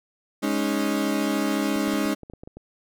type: chord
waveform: 35% pulse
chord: Ab suspended fourth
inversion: none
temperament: equal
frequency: 207.7 / 277.2 / 311.1 Hz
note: Ab3 / Db4 / Eb4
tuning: 0 / 0 / 0 cents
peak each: -25 dBFS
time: 0.42-2.15 s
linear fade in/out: 20 ms
type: clicks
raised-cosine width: 2 ms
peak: -27 dBFS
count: 10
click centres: 1.761 / 1.88 / 1.937 / 2.056 / 2.233 / 2.299 / 2.336 / 2.435 / 2.475 / 2.57 s
effects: none